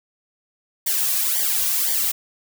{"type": "noise with flanger", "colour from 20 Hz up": "blue", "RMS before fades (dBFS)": -21, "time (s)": [0.86, 2.12], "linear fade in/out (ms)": 10, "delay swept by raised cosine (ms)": [0.75, 2.35], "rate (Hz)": 1.9, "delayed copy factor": -0.85, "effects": []}